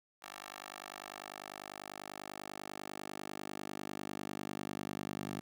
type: tone with high-pass filter sweep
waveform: 10% pulse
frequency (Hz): 50.1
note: G1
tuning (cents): +38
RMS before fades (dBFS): -45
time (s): 0.22-5.41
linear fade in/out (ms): 5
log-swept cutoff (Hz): 980 to 190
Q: 0.98
effects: none